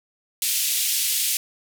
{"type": "band-pass noise", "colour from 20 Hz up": "white", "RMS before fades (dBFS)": -23, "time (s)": [0.42, 1.37], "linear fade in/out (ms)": 2, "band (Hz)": [2500, 15000], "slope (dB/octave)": 24, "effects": []}